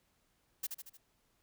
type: noise with echo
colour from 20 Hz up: blue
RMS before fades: -36 dBFS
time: 0.63-0.67 s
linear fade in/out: 10 ms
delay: 76 ms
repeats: 4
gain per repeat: -5 dB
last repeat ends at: 0.974 s
effects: pink hiss -75 dBFS RMS until 1.42 s